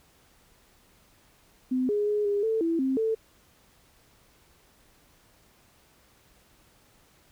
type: tone with pitch steps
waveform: sine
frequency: 256 / 414.5 / 417.7 / 406.8 / 444.6 / 331.4 / 264.7 / 444.4 Hz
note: C4 / G#4 / G#4 / G#4 / A4 / E4 / C4 / A4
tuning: -38 / -3 / +10 / -36 / +18 / +9 / +20 / +17 cents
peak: -23 dBFS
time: 1.71-3.15 s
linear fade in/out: 10 ms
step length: 180 ms
effects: pink hiss -61 dBFS RMS until 7.31 s